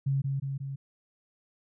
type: tone with echo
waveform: sine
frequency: 137.1 Hz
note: C#3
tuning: 19 cents flat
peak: -24 dBFS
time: 0.06-0.22 s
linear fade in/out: 10 ms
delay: 180 ms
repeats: 3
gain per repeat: -3 dB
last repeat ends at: 0.76 s
effects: none